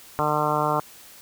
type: harmonic tone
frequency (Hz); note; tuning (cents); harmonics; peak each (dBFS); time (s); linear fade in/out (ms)
150.6; D3; +44; 1 / 2 / 3 / 4 / 5 / 6 / 7 / 8 / 9; -30 / -32 / -30 / -28 / -28 / -28 / -27 / -29 / -31; 0.19-0.8; 0
effects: white hiss -47 dBFS RMS until 1.21 s